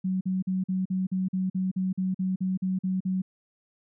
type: tone bursts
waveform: sine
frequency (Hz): 187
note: F#3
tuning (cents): +19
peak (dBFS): -24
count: 15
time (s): 0.04-3.22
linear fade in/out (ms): 10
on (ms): 170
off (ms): 45
effects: none